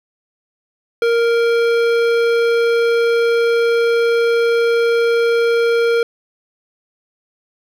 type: tone with hard clipping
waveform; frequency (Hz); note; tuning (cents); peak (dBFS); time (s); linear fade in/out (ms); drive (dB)
triangle; 466.2; A#4; 0; -14; 1.02-6.03; 2; 18
effects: none